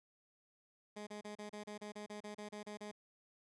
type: tone bursts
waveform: 15% pulse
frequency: 209 Hz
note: G#3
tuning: 11 cents sharp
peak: -39 dBFS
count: 14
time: 0.96-2.916 s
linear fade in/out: 10 ms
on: 110 ms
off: 32 ms
effects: resampled to 22050 Hz